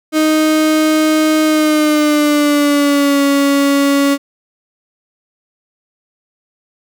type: tone with pitch glide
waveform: 35% pulse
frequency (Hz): 311.1 to 280.4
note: D#4 to C#4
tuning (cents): 0 to +20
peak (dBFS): -8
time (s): 0.12-4.18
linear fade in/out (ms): 50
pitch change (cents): -180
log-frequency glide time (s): 1.44-3.21
effects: none